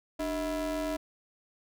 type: ring-modulated tone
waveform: square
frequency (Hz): 170.6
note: F3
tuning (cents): -40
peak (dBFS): -28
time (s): 0.19-0.97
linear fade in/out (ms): 10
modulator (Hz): 468
effects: none